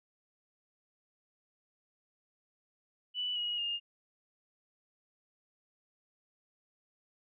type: tone with pitch steps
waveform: sine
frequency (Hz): 2969 / 2898 / 2828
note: F#7 / F#7 / F7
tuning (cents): +5 / -37 / +21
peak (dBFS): -32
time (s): 3.14-3.8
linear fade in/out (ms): 50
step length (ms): 220
effects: none

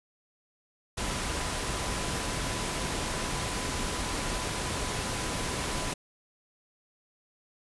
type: tone in noise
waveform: sine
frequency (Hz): 1002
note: B5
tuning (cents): +25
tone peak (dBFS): -43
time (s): 0.97-5.94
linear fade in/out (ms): 10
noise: pink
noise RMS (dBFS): -32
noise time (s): 0.97-5.94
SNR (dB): -14
effects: resampled to 24000 Hz

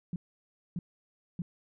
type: tone bursts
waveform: sine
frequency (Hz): 174.6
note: F3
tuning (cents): 0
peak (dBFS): -31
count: 3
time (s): 0.13-1.42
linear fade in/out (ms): 2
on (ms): 30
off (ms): 600
effects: none

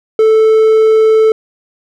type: tone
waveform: triangle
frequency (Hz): 439.3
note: A4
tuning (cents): -3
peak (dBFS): -3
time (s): 0.19-1.32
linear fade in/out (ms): 2
effects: none

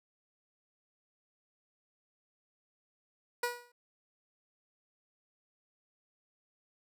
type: tone with exponential decay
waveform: 15% pulse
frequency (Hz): 484.2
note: B4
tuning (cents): -34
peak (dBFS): -22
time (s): 3.43-3.72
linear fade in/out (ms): 5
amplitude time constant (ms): 63
effects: none

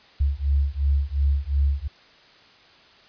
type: beating tone pair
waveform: sine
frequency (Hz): 68.8 / 71.6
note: C#2 / D2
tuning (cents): -12 / -43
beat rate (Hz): 2.8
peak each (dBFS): -22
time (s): 0.2-1.88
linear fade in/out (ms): 10
effects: white hiss -52 dBFS RMS until 3.08 s + resampled to 11025 Hz

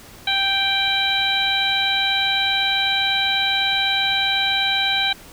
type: harmonic tone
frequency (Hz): 784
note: G5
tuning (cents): 0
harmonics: 1 / 2 / 3 / 4 / 5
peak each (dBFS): -26 / -25 / -24 / -24 / -21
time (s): 0.27-5.13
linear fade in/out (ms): 5
effects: pink hiss -43 dBFS RMS until 5.32 s

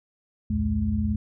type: tone cluster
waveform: sine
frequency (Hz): 65 / 83.1 / 113.8 / 212.6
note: C2 / E2 / A#2 / G#3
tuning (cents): -11 / +15 / -41 / +41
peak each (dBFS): -31 / -26 / -33 / -25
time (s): 0.5-1.16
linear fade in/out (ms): 5
effects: none

